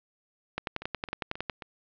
two click trains, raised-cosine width 0.3 ms, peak -14 / -23 dBFS, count 11 / 4, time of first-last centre 0.58-1.497 / 0.82-1.622 s, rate 10.9 / 3.74 Hz, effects low-pass 4000 Hz 12 dB/octave

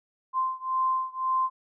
sine beating tone pair, 1041 / 1042.9 Hz, C6 / C6, -9 / -6 cents, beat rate 1.9 Hz, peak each -27 / -28 dBFS, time 0.33-1.5 s, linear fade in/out 50 ms, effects none

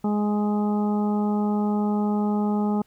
harmonic tone, 208.3 Hz, G#3, 5 cents sharp, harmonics 1 / 2 / 3 / 4 / 5 / 6, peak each -21 / -30 / -38 / -31 / -43 / -39 dBFS, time 0.04-2.82 s, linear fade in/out 5 ms, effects pink hiss -63 dBFS RMS until 2.86 s

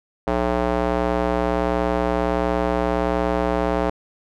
square tone with band-pass filter, 60.7 Hz, B1, 29 cents flat, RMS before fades -21 dBFS, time 0.27-3.9 s, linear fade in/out 5 ms, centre 650 Hz, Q 1.2, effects none

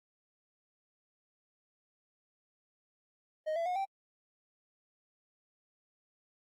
triangle tone with pitch steps, 622.3 / 670.8 / 723.1 / 779.5 Hz, D#5 / E5 / F#5 / G5, 0 / +30 / -40 / -10 cents, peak -29 dBFS, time 3.46-3.856 s, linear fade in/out 20 ms, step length 99 ms, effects AAC 48 kbps

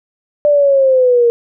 sine linear sweep, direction down, 593 to 466.2 Hz, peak -7 dBFS, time 0.45-1.3 s, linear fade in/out 0 ms, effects none

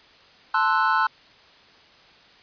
triangle chord, F# half-diminished seventh, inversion first, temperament equal, 880 / 1046.5 / 1318.5 / 1480 Hz, A5 / C6 / E6 / F#6, 0 / 0 / 0 / 0 cents, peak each -22 dBFS, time 0.54-1.07 s, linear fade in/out 5 ms, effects white hiss -52 dBFS RMS until 2.42 s + resampled to 11025 Hz

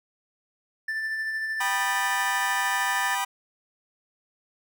triangle tone with tremolo, 1768 Hz, A6, 8 cents sharp, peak -24 dBFS, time 0.88-3.15 s, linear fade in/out 5 ms, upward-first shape sine, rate 13 Hz, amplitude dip 30%
sawtooth chord, G augmented, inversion none, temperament just, 784 / 980 / 1225 Hz, G5 / B5 / D#6, 0 / -14 / -27 cents, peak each -26 / -24 / -29 dBFS, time 1.6-3.25 s, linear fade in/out 10 ms
effects none

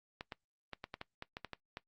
clicks, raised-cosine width 0.3 ms, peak -26 dBFS, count 11, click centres 0.209 / 0.322 / 0.733 / 0.841 / 0.941 / 1.014 / 1.224 / 1.369 / 1.447 / 1.533 / 1.771 s, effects noise-tail reverb RT60 0.1 s tail -19 dB re dry + Opus 48 kbps

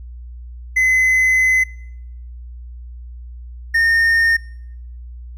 triangle tone pair in turn, 2036 / 1830.3 Hz, C7 / A#6, -48 / -32 cents, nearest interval major second, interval 184 cents, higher first, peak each -10 dBFS, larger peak neither, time 0.76-1.64 / 3.74-4.37 s, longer first, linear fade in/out 10 ms, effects noise-tail reverb RT60 0.8 s tail -24 dB re dry + added 60 Hz sine -31 dBFS peak until 5.37 s

